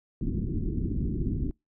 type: low-pass noise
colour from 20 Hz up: pink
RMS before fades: -29 dBFS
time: 0.21-1.51 s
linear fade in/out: 2 ms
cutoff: 350 Hz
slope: 48 dB/octave
effects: noise-tail reverb RT60 0.2 s tail -26 dB re dry